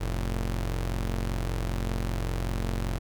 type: tone pair together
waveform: sawtooth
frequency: 45.14 / 113.5 Hz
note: F#1 / A#2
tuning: -42 / -46 cents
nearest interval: octave + major third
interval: 1596 cents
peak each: -24 / -31 dBFS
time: 0-2.99 s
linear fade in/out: 20 ms
effects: none